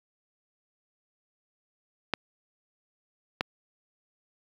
clicks, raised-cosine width 0.3 ms, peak -9 dBFS, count 2, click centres 2.137 / 3.409 s, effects high-pass 100 Hz 12 dB/octave + 8-bit

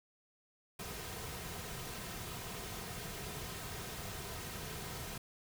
pink noise with comb filter, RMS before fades -44 dBFS, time 0.79-5.18 s, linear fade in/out 5 ms, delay 3.5 ms, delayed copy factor -0.5, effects none

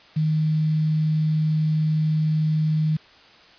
sine tone with quantisation, 155.56 Hz, D#3, in tune, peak -18 dBFS, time 0.16-2.97 s, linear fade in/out 10 ms, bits 7, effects white hiss -50 dBFS RMS until 3.58 s + resampled to 11025 Hz

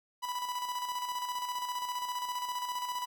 45% pulse tone with tremolo, 987.8 Hz, B5, in tune, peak -32 dBFS, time 0.22-3.06 s, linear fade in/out 20 ms, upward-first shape square, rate 15 Hz, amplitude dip 45%, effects none

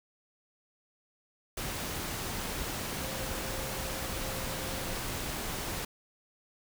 sine tone in noise, 528 Hz, C5, 16 cents sharp, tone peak -44 dBFS, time 3-4.99 s, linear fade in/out 5 ms, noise pink, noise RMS -36 dBFS, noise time 1.57-5.85 s, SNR -11 dB, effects none

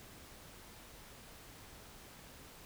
silence, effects pink hiss -55 dBFS RMS until 2.65 s

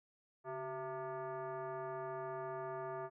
sine tone with frequency modulation, 140.7 Hz, C#3, 26 cents sharp, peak -40 dBFS, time 0.44-3.1 s, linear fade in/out 50 ms, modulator 524 Hz, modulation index 2, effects none

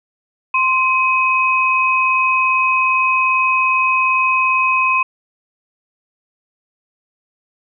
sine tone pair together, 1046.5 / 2531 Hz, C6 / D#7, 0 / +29 cents, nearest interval octave + minor third, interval 1529 cents, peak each -15 dBFS, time 0.54-5.03 s, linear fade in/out 5 ms, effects none

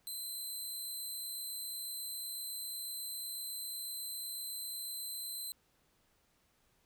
10% pulse tone, 4067 Hz, C8, 50 cents flat, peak -33 dBFS, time 0.07-5.52 s, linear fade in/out 0 ms, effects pink hiss -73 dBFS RMS until 6.85 s

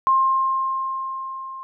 sine tone with level ramp, 1061 Hz, C6, 24 cents sharp, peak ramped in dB -13 to -32 dBFS, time 0.07-1.63 s, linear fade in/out 0 ms, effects none

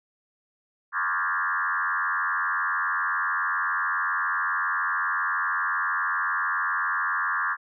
sine tone with frequency modulation, 1400 Hz, F6, 4 cents sharp, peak -23 dBFS, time 0.92-7.57 s, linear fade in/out 50 ms, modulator 87.3 Hz, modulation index 4.1, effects none

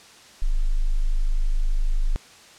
sine tone, 25.96 Hz, G#0, in tune, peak -17 dBFS, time 0.42-2.16 s, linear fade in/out 0 ms, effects white hiss -48 dBFS RMS until 2.58 s + low-pass 7000 Hz 12 dB/octave

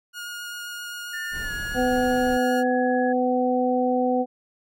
sawtooth tone with vibrato, 1432 Hz, F6, 43 cents sharp, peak -29 dBFS, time 0.13-2.64 s, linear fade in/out 50 ms, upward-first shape sine, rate 7.6 Hz, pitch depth 8 cents each way
sine tone with pitch glide, 1789 to 1678.9 Hz, A6 to G#6, +28 to +18 cents, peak -30 dBFS, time 1.13-3.13 s, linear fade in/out 10 ms, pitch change -110 cents, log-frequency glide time 1.41-1.52 s
brown noise, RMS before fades -36 dBFS, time 1.31-2.39 s, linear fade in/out 50 ms
harmonic tone, 251.2 Hz, B3, 30 cents sharp, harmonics 1 / 2 / 3, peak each -23 / -23 / -25 dBFS, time 1.74-4.26 s, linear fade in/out 50 ms
effects none

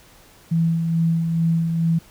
sine tone with tremolo, 165.3 Hz, E3, 5 cents sharp, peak -15 dBFS, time 0.51-1.99 s, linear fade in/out 10 ms, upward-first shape sine, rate 2.3 Hz, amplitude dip 40%, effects pink hiss -50 dBFS RMS until 2.1 s

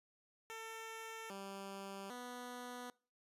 10% pulse tone with pitch steps, 448.3 / 196.1 / 246.3 Hz, A4 / G3 / B3, +32 / +1 / -5 cents, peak -38 dBFS, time 0.5-2.9 s, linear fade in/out 0 ms, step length 800 ms, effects noise-tail reverb RT60 0.4 s tail -24 dB re dry + resampled to 32000 Hz

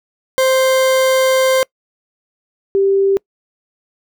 40% pulse / sine tone pair in turn, 523.3 / 392 Hz, C5 / G4, 0 / 0 cents, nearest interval perfect fourth, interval 500 cents, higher first, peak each -10 dBFS, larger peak neither, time 0.38-1.63 / 2.75-3.17 s, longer first, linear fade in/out 0 ms, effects noise-tail reverb RT60 0.1 s tail -26 dB re dry

